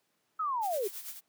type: linear sweep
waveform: sine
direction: down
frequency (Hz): 1318.5 to 370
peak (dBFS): -29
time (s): 0.39-0.88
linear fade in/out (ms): 10
type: noise with tremolo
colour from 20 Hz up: blue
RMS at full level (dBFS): -40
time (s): 0.61-1.21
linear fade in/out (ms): 50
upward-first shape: sine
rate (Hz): 8.9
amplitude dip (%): 65
effects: pink hiss -75 dBFS RMS until 1.28 s + high-pass 200 Hz 12 dB/octave